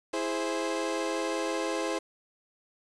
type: chord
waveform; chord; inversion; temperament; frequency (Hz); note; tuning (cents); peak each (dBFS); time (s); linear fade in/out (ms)
30% pulse; E augmented; none; equal; 329.6 / 415.3 / 523.3; E4 / G#4 / B#4; 0 / 0 / 0; -30 / -32 / -30; 0.13-1.99; 10
effects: resampled to 22050 Hz + 8-bit